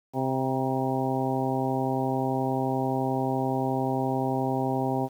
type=harmonic tone with a mistuned harmonic; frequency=131.5 Hz; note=C3; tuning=9 cents sharp; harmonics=1 / 2 / 3 / 4 / 5 / 6 / 7; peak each=-31 / -29 / -32 / -35 / -34 / -31 / -35 dBFS; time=0.13-5.09 s; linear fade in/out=50 ms; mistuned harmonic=7; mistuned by=+42 cents; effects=9-bit